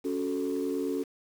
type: chord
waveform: sine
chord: F# minor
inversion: second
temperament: equal with one note detuned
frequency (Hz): 278.8 / 370 / 440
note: C#4 / F#4 / A4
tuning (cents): +10 / 0 / 0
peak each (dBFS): -30 / -32 / -32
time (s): 0.04-1.04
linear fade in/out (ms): 20
effects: tanh soft clip ceiling -22 dBFS + 8-bit